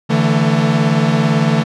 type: chord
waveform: 45% pulse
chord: D suspended second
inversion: none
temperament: equal with one note detuned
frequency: 146.83 / 164.81 / 223.1 Hz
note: D3 / E3 / A3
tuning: 0 / 0 / +24 cents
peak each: -16 dBFS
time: 0.09-1.64 s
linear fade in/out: 20 ms
effects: low-pass 5000 Hz 12 dB/octave